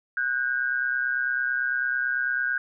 sine tone pair together, 1475 / 1604 Hz, F#6 / G6, -6 / +39 cents, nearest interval minor second, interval 145 cents, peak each -26 dBFS, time 0.17-2.58 s, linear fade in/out 2 ms, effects none

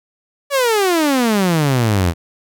sawtooth exponential sweep, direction down, 580 to 80.6 Hz, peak -9 dBFS, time 0.5-2.14 s, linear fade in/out 50 ms, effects none

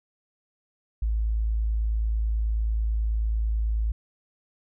sine tone, 54.6 Hz, A1, 13 cents flat, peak -22 dBFS, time 1.02-3.92 s, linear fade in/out 5 ms, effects none

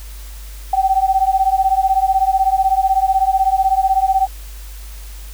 sine beating tone pair, 761 / 777 Hz, F#5 / G5, +48 / -16 cents, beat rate 16 Hz, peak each -15 dBFS, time 0.73-4.27 s, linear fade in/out 5 ms, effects added 50 Hz sine -30 dBFS peak until 5.33 s + white hiss -41 dBFS RMS until 5.33 s

